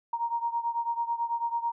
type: beating tone pair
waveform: sine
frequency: 932.3 / 941.4 Hz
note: A#5 / A#5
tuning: 0 / +17 cents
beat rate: 9.1 Hz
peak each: -29 / -32 dBFS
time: 0.13-1.72 s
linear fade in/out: 5 ms
effects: none